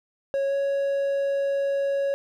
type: tone with pitch glide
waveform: triangle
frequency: 550 to 555.4 Hz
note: C#5 to C#5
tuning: -14 to +3 cents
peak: -20 dBFS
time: 0.34-2.14 s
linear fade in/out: 0 ms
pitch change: +17 cents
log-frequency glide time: 0.47-0.54 s
effects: none